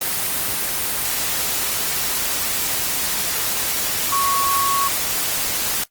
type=tone in noise; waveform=sine; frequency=1108.7 Hz; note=C#6; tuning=in tune; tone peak=-18 dBFS; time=4.12-4.88 s; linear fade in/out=5 ms; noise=white; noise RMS=-22 dBFS; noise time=0.01-5.84 s; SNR=+1 dB; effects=noise-tail reverb RT60 0.1 s tail -18 dB re dry + Opus 24 kbps